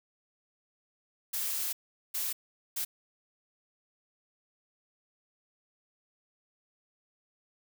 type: noise bursts at uneven times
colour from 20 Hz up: blue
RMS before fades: -33 dBFS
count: 3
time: 1.33-1.73 / 2.14-2.33 / 2.76-2.85 s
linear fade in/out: 10 ms
effects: none